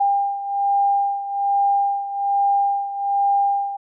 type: beating tone pair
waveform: sine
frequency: 800 / 801.2 Hz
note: G5 / G5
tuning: +35 / +38 cents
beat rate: 1.2 Hz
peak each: -18 / -23 dBFS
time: 0-3.77 s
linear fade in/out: 10 ms
effects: none